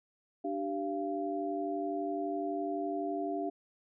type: tone cluster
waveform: sine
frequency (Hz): 295.6 / 387.5 / 688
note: D4 / G4 / F5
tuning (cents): +11 / -20 / -26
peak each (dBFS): -36 / -37 / -36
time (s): 0.44-3.5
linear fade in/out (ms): 10
effects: none